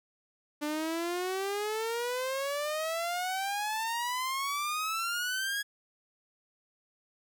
sawtooth exponential sweep, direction up, 293.7 to 1671 Hz, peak -27 dBFS, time 0.61-5.63 s, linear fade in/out 20 ms, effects none

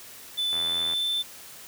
triangle tone with pitch glide, 3504 to 3539 Hz, A7 to A7, -8 to +9 cents, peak -23 dBFS, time 0.37-1.23 s, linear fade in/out 20 ms, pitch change +17 cents, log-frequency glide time 0.49-1.07 s
click train, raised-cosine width 0.5 ms, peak -24 dBFS, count 35, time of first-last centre 0.53-0.935 s, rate 83.9 Hz
effects white hiss -45 dBFS RMS until 1.67 s + high-pass 60 Hz 12 dB/octave

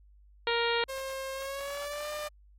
harmonic tone, 468.2 Hz, A#4, 8 cents sharp, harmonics 1 / 2 / 3 / 4 / 5 / 6 / 7 / 8 / 9, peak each -30 / -33 / -35 / -36 / -37 / -38 / -38 / -39 / -40 dBFS, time 0.47-0.84 s, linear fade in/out 2 ms
sawtooth tone with pitch glide, 534 to 599.4 Hz, C5 to D5, +35 to +35 cents, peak -31 dBFS, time 0.88-2.29 s, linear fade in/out 20 ms, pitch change +200 cents, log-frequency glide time 1.34-2.09 s
effects added 50 Hz sine -55 dBFS peak until 2.58 s + AAC 48 kbps

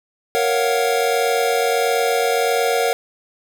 square chord, Gb major seventh, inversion first, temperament equal, 466.2 / 554.4 / 698.5 / 740 Hz, Bb4 / Db5 / F5 / Gb5, 0 / 0 / 0 / 0 cents, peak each -20 / -24 / -25 / -23 dBFS, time 0.35-2.93 s, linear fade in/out 0 ms, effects none

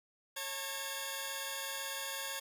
10% pulse tone cluster, 548 / 898 / 1626 / 3488 Hz, C#5 / A5 / G#6 / A7, -20 / +35 / -37 / -16 cents, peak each -35 / -36 / -36 / -36 dBFS, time 0.36-2.4 s, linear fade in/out 10 ms, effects none

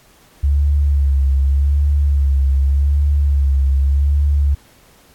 sine tone with vibrato, 70 Hz, C#2, 18 cents sharp, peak -11 dBFS, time 0.43-4.55 s, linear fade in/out 10 ms, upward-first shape sine, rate 0.85 Hz, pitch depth 53 cents each way, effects pink hiss -50 dBFS RMS until 5.14 s + AAC 64 kbps

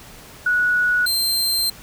sine / sawtooth tone pair in turn, 1466 / 4146 Hz, F#6 / C8, -16 / -17 cents, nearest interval octave + tritone, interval 1799 cents, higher second, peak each -15 dBFS, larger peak neither, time 0.46-1.06 / 1.06-1.7 s, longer second, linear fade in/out 5 ms, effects pink hiss -42 dBFS RMS until 1.82 s

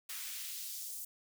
white noise with high-pass filter sweep, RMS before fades -43 dBFS, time 0.09-1.05 s, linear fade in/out 5 ms, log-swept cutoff 1400 to 8100 Hz, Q 0.95, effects none

